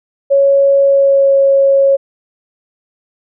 sine tone with pitch glide, 554.4 to 549 Hz, C#5 to C#5, 0 to -17 cents, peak -6 dBFS, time 0.3-1.97 s, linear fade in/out 20 ms, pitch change -17 cents, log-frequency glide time 0.83-1.34 s, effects none

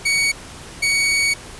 sawtooth tone pair in turn, 2241 / 2241 Hz, C#7 / C#7, +18 / +18 cents, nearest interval unison, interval 0 cents, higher neither, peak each -12 dBFS, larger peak neither, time 0.05-0.32 / 0.82-1.34 s, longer second, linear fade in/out 10 ms, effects pink hiss -37 dBFS RMS until 1.59 s + resampled to 24000 Hz

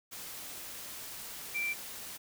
sine tone in noise, 2349 Hz, D7, in tune, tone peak -31 dBFS, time 1.54-1.74 s, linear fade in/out 20 ms, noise white, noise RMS -44 dBFS, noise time 0.11-2.18 s, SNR +10 dB, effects none

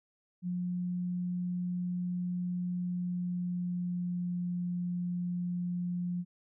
sine tone with pitch glide, 178.5 to 176.86 Hz, F3 to F3, +38 to +22 cents, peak -31 dBFS, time 0.42-6.25 s, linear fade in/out 50 ms, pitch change -16 cents, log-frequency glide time 2.72-4.47 s, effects none

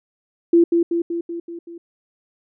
sine tone with echo, 339.5 Hz, F4, 49 cents flat, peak -9 dBFS, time 0.53-0.64 s, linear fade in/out 5 ms, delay 190 ms, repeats 6, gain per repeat -4 dB, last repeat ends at 1.78 s, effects none

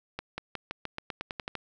accelerating click train, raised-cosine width 0.3 ms, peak -18 dBFS, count 12, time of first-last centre 0.19-1.553 s, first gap 190 ms, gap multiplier 0.91, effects none

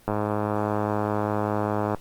click train, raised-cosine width 1 ms, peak -11 dBFS, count 197, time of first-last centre 0.08-1.947 s, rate 105 Hz, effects pink hiss -54 dBFS RMS until 2 s + Opus 24 kbps

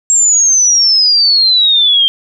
sine exponential sweep, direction down, 7570 to 3158 Hz, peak -6 dBFS, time 0.1-2.08 s, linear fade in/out 0 ms, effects none

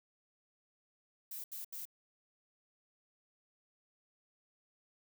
violet noise bursts, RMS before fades -44 dBFS, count 3, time 1.31-1.854 s, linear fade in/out 5 ms, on 130 ms, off 77 ms, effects none

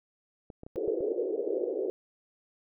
clicks, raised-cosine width 2 ms, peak -30 dBFS, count 6, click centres 0.502 / 0.634 / 0.665 / 0.758 / 0.878 / 1.007 s
pink band-pass noise, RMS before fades -31 dBFS, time 0.76-1.9 s, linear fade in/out 0 ms, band 360 to 510 Hz, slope 48 dB/octave
effects none

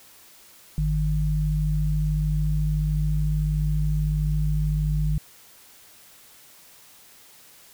sine tone pair together, 50.82 / 152.3 Hz, G#1 / D#3, -37 / -37 cents, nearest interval octave + perfect fifth, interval 1900 cents, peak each -23 dBFS, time 0.78-5.18 s, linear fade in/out 0 ms, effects white hiss -51 dBFS RMS until 7.73 s

